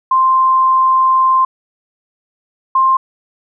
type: tone pair in turn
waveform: sine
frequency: 1046.5 / 1055 Hz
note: C6 / C6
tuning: 0 / +14 cents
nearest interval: unison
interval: 14 cents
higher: second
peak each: -8 dBFS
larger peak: neither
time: 0.11-1.45 / 2.75-2.97 s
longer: first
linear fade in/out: 5 ms
effects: none